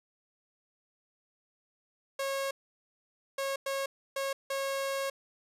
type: tone bursts at uneven times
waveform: sawtooth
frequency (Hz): 546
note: C#5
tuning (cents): -26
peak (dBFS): -27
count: 5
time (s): 2.19-2.51 / 3.38-3.56 / 3.66-3.86 / 4.16-4.33 / 4.5-5.1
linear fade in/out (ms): 5
effects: resampled to 32000 Hz